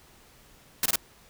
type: noise bursts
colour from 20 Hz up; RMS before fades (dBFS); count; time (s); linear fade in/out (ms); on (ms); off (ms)
white; -24; 3; 0.83-0.958; 2; 28; 22
effects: pink hiss -56 dBFS RMS until 1.29 s